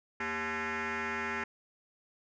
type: tone with frequency modulation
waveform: sine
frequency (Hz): 233.1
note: A#3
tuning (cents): 0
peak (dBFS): -30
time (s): 0.2-1.44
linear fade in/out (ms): 5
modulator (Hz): 316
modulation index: 6.7
effects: tanh soft clip ceiling -31 dBFS